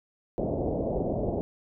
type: low-pass noise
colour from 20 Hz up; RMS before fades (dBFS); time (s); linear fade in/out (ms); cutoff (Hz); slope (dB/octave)
white; -29; 0.38-1.41; 0; 680; 48
effects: none